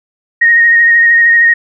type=tone with vibrato; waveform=sine; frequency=1864.7 Hz; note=A#6; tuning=in tune; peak=-4 dBFS; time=0.41-1.54 s; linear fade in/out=10 ms; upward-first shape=sine; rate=13 Hz; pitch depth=20 cents each way; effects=none